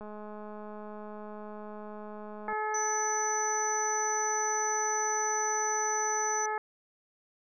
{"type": "click train", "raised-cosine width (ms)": 1, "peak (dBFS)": -31, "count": 532, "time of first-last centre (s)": [0.01, 2.527], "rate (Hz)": 211}
{"type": "harmonic tone", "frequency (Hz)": 429, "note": "A4", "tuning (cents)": -44, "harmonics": [1, 2, 3, 4, 5], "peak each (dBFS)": [-36, -32, -37, -38, -45], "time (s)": [2.48, 6.58], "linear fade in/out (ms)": 2}
{"type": "tone", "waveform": "sine", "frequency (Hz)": 6000, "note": "F#8", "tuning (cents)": 23, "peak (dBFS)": -31, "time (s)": [2.74, 6.46], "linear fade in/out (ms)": 5}
{"effects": []}